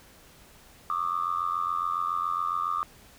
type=tone with amplitude modulation; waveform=sine; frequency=1200 Hz; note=D6; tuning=37 cents sharp; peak=-21 dBFS; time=0.9-2.83 s; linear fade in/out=0 ms; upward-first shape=sine; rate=87.2 Hz; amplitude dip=100%; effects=tanh soft clip ceiling -17 dBFS + pink hiss -54 dBFS RMS until 3.18 s